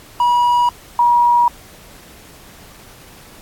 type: tone pair in turn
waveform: triangle / sine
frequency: 967 / 958.1 Hz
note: B5 / A#5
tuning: -37 / +47 cents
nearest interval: unison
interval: 16 cents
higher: first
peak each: -9 dBFS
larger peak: neither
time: 0.2-0.69 / 0.99-1.48 s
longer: neither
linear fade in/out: 2 ms
effects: pink hiss -42 dBFS RMS until 3.41 s + AAC 64 kbps